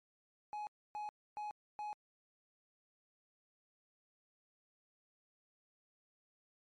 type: tone bursts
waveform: triangle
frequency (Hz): 840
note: G#5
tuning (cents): +19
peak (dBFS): -38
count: 4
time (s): 0.53-1.93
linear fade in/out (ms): 0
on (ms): 140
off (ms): 280
effects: MP3 48 kbps